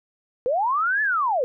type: linear two-way sweep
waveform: sine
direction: up then down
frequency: 466.7 to 1759 to 466.7 Hz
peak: -19 dBFS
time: 0.46-1.44 s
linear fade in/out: 0 ms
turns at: 1.02 s
effects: none